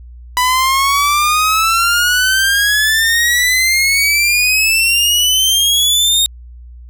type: exponential sweep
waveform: sawtooth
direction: up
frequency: 987.8 to 3729 Hz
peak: -7 dBFS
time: 0.37-6.26 s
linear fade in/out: 0 ms
effects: added 60 Hz sine -32 dBFS peak until 6.89 s